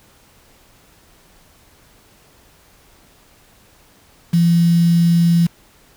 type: tone with quantisation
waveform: sine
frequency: 170 Hz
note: F3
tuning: 46 cents flat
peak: -10 dBFS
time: 4.33-5.47 s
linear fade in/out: 10 ms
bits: 5
effects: pink hiss -51 dBFS RMS until 5.96 s